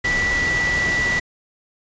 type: tone in noise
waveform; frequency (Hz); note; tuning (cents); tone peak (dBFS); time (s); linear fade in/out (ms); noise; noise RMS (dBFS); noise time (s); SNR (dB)
sine; 1959; B6; -15; -18; 0.04-1.2; 10; pink; -26; 0.04-1.2; +5
effects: resampled to 16000 Hz